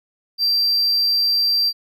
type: tone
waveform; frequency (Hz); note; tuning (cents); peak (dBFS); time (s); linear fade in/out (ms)
triangle; 4707; D8; +3; -14; 0.38-1.73; 50
effects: none